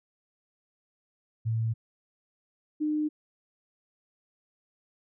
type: tone pair in turn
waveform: sine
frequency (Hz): 112.8 / 303.4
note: A2 / D#4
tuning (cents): +44 / -44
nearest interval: octave + perfect fourth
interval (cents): 1712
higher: second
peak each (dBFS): -25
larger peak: neither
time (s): 1.45-1.74 / 2.8-3.09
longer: neither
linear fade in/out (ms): 20
effects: none